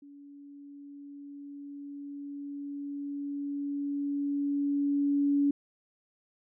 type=tone with level ramp; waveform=sine; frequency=284.2 Hz; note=C#4; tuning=43 cents sharp; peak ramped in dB=-48 to -22 dBFS; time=0.02-5.51 s; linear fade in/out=5 ms; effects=none